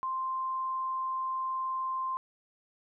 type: tone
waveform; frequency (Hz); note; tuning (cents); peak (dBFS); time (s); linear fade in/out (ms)
sine; 1046.5; C6; 0; -30; 0.03-2.17; 0
effects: none